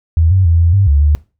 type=tone with pitch steps; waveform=sine; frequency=81.6 / 94.4 / 83.5 / 84.4 / 98.6 / 71.6 / 74.2 Hz; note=E2 / F#2 / E2 / E2 / G2 / D2 / D2; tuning=-17 / +35 / +23 / +41 / +11 / -43 / +18 cents; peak=-7 dBFS; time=0.17-1.15 s; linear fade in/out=0 ms; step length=140 ms; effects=noise-tail reverb RT60 0.3 s tail -20 dB re dry